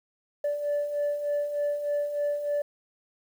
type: beating tone pair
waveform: sine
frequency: 580 / 583.3 Hz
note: D5 / D5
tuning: -22 / -12 cents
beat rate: 3.3 Hz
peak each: -32 / -25 dBFS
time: 0.44-2.62 s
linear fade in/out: 5 ms
effects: tanh soft clip ceiling -22 dBFS + 9-bit